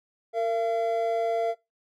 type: tone pair together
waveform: triangle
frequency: 457.5 / 679 Hz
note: A#4 / F5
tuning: -32 / -49 cents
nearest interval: perfect fifth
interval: 683 cents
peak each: -25 / -24 dBFS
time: 0.33-1.55 s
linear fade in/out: 50 ms
effects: noise-tail reverb RT60 0.2 s tail -19 dB re dry